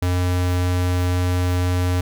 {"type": "tone", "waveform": "square", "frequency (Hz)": 89.8, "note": "F2", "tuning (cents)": 49, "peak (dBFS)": -18, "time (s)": [0.02, 2.01], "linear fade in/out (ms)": 5, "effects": []}